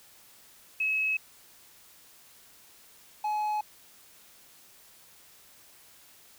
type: tone pair in turn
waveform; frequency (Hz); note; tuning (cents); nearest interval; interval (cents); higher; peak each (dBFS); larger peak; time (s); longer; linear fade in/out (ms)
sine / triangle; 2573 / 847.1; E7 / G#5; -43 / +34; octave + perfect fifth; 1923; first; -25; neither; 0.8-1.17 / 3.24-3.61; neither; 5
effects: white hiss -56 dBFS RMS until 6.38 s